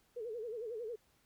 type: tone with vibrato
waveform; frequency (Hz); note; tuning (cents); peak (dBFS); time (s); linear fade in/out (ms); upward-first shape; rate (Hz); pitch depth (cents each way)
sine; 456; A#4; -38; -39; 0.16-0.96; 10; sine; 11; 130
effects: pink hiss -72 dBFS RMS until 1.25 s